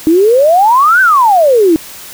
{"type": "exponential two-way sweep", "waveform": "sine", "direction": "up then down", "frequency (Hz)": [307.7, 1568, 307.7], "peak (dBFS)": -4, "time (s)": [0.07, 1.76], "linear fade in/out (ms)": 0, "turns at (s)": 1.01, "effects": ["white hiss -30 dBFS RMS until 2.13 s"]}